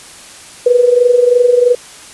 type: tone with amplitude modulation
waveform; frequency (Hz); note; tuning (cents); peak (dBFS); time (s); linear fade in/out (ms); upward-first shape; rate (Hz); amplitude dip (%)
sine; 489.5; B4; -15; -3; 0.66-1.75; 5; sine; 23; 70
effects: white hiss -35 dBFS RMS until 2.13 s + resampled to 24000 Hz